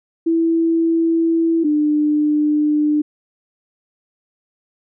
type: tone pair in turn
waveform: sine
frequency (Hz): 329.9 / 299.6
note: E4 / D4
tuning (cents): +1 / +35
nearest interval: major second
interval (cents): 166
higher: first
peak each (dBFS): -13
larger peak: neither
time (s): 0.26-1.64 / 1.64-3.02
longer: neither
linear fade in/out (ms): 10
effects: none